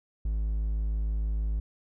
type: tone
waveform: triangle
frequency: 53.2 Hz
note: G#1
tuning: 42 cents sharp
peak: -24 dBFS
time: 0.25-1.6 s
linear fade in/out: 5 ms
effects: none